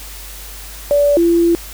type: tone pair in turn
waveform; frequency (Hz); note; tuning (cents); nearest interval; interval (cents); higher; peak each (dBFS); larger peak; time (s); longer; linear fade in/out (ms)
sine; 577 / 339.8; D5 / F4; -31 / -47; major sixth; 916; first; -9; neither; 0.91-1.17 / 1.17-1.55; second; 0
effects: added 50 Hz sine -33 dBFS peak until 1.73 s + white hiss -34 dBFS RMS until 1.73 s